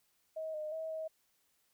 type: tone with pitch steps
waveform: sine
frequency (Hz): 635 / 613 / 641 / 636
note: D#5 / D#5 / E5 / D#5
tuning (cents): +35 / -26 / -49 / +38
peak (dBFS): -37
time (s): 0.36-1.08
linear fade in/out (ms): 10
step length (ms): 180
effects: white hiss -75 dBFS RMS until 1.73 s